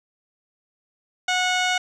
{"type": "tone with low-pass filter", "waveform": "15% pulse", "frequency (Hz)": 732, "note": "F#5", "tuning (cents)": -19, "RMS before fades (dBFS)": -22, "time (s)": [1.28, 1.78], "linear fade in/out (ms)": 5, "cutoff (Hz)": 5200, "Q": 2.2, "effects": []}